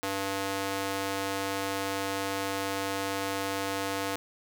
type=tone with high-pass filter; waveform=square; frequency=97.8 Hz; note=G2; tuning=4 cents flat; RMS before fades=-32 dBFS; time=0.03-4.16 s; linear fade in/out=0 ms; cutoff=400 Hz; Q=0.68; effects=none